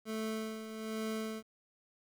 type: tone with tremolo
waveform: 25% pulse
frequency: 219.6 Hz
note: A3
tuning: 3 cents flat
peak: -31 dBFS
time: 0.05-1.43 s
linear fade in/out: 50 ms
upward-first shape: sine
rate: 1.2 Hz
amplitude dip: 60%
effects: 11-bit